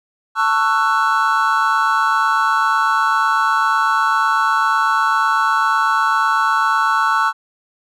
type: chord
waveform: triangle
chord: F# minor seventh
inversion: first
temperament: just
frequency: 888 / 1110 / 1332 / 1480 Hz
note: A5 / C#6 / E6 / F#6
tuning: +16 / +2 / +18 / 0 cents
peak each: -18 / -17 / -16 / -18 dBFS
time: 0.35-7.33 s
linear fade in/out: 50 ms
effects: none